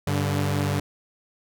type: tone pair together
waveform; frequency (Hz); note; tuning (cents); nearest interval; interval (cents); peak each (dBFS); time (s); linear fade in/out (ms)
sawtooth; 97.6 / 144.05; G2 / D3; -7 / -33; perfect fifth; 674; -21; 0.07-0.8; 5
effects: none